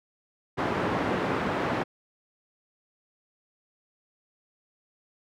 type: band-pass noise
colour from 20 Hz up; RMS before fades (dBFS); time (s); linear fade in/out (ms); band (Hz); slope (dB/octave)
pink; -28; 0.57-1.84; 20; 170 to 1600; 12
effects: none